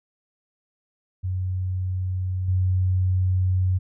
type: tone with level steps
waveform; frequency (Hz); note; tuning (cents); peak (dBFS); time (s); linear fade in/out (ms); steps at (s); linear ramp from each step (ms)
sine; 92.5; F#2; 0; -23 / -18; 1.23-3.79; 20; 2.48; 5
effects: none